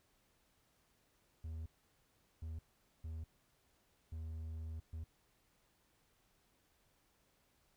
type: tone bursts at uneven times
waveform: triangle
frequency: 80 Hz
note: D#2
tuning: 49 cents sharp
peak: -40 dBFS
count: 5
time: 1.44-1.66 / 2.42-2.59 / 3.04-3.24 / 4.12-4.8 / 4.93-5.04 s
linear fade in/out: 5 ms
effects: pink hiss -75 dBFS RMS until 7.76 s